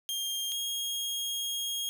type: tone pair in turn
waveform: sawtooth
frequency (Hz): 3211 / 3261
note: G7 / G#7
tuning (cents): +41 / -32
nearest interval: unison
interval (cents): 27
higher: second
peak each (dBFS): -28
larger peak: neither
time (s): 0.09-0.52 / 0.52-1.89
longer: second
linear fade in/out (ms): 0
effects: none